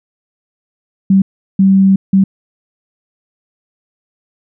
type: tone bursts at uneven times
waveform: sine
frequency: 192.9 Hz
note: G3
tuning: 28 cents flat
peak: -5 dBFS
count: 3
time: 1.1-1.22 / 1.59-1.96 / 2.13-2.24 s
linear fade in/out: 5 ms
effects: none